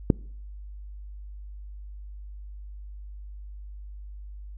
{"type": "click", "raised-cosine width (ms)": 3, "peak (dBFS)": -4, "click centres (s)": 0.102, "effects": ["noise-tail reverb RT60 0.6 s tail -25 dB re dry", "added 50 Hz sine -38 dBFS peak until 4.57 s"]}